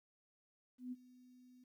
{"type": "tone with ADSR envelope", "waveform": "sine", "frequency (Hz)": 250.5, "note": "B3", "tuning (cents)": 25, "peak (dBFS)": -40, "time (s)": [0.78, 1.64], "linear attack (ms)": 140, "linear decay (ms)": 33, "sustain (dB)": -20, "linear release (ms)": 5, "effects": ["13-bit"]}